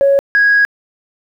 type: tone pair in turn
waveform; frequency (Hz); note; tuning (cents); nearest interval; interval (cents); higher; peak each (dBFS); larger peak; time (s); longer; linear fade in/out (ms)
sine; 555 / 1653.1; C#5 / G#6; +2 / -8; octave + perfect fifth; 1890; second; -6; neither; 0.01-0.19 / 0.35-0.65; second; 0
effects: tanh soft clip ceiling -4 dBFS + 8-bit

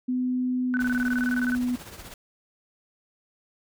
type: tone with pitch glide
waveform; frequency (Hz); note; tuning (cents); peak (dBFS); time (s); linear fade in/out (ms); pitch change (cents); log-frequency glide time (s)
sine; 252.2 to 247; B3 to B3; +36 to 0; -23; 0.08-1.76; 10; -36; 0.66-0.91
type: tone bursts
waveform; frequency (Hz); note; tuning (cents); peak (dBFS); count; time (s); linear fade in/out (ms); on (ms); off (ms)
sine; 1501; F#6; +24; -26; 16; 0.74-1.55; 0; 30; 22
type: noise with tremolo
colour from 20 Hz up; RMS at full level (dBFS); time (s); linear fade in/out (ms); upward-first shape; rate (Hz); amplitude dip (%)
pink; -40; 0.8-2.14; 2; triangle; 16; 65
effects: none

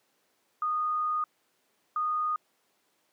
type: tone bursts at uneven times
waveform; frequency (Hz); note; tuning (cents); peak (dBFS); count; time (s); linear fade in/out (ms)
sine; 1233; D#6; -16; -26; 2; 0.62-1.24 / 1.96-2.36; 2
effects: pink hiss -71 dBFS RMS until 3.12 s + high-pass 300 Hz 12 dB/octave

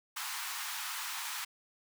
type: high-pass noise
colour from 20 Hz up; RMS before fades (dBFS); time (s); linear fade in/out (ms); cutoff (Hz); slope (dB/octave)
pink; -39; 0.16-1.45; 10; 880; 48
effects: none

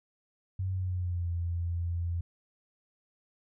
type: tone with pitch glide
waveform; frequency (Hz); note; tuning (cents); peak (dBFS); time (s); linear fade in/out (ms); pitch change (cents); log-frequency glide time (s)
sine; 94 to 85.7; F#2 to F2; +28 to -32; -29; 0.59-2.21; 5; -160; 0.72-1.3
effects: none

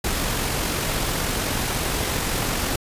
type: noise with amplitude modulation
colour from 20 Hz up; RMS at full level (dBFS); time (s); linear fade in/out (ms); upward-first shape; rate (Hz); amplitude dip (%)
pink; -23; 0.04-2.76; 5; sine; 45.8; 25
effects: resampled to 32000 Hz

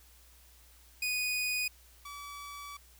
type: tone pair in turn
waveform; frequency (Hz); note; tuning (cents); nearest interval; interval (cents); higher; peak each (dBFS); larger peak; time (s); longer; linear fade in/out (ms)
sawtooth; 2480 / 1147; D#7 / D6; -6 / -41; octave + minor second; 1335; first; -27 / -39; first; 1.02-1.68 / 2.05-2.77; second; 5
effects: added 60 Hz sine -59 dBFS peak until 2.99 s + white hiss -61 dBFS RMS until 2.99 s

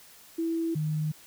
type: tone pair in turn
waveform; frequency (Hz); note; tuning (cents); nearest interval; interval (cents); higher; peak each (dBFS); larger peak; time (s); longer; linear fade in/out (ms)
sine; 329.6 / 153.76; E4 / D#3; 0 / -20; octave + minor second; 1320; first; -26; neither; 0.38-0.75 / 0.75-1.12; neither; 10
effects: white hiss -53 dBFS RMS until 1.26 s

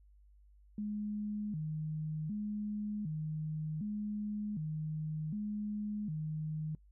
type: tone with vibrato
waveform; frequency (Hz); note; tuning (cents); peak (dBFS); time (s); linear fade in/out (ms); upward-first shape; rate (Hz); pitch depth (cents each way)
sine; 180; F#3; -47; -35; 0.78-6.75; 2; square; 0.66; 260
effects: noise-tail reverb RT60 0.1 s tail -23 dB re dry + added 50 Hz sine -59 dBFS peak until 6.91 s

